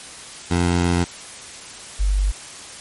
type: tone pair in turn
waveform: 15% pulse / sine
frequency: 87.31 / 48.82 Hz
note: F2 / G1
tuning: 0 / -6 cents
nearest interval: minor seventh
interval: 1006 cents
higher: first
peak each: -10 / -15 dBFS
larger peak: first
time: 0.5-1.05 / 1.99-2.32 s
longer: first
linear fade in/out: 20 ms
effects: white hiss -37 dBFS RMS until 2.8 s + MP3 48 kbps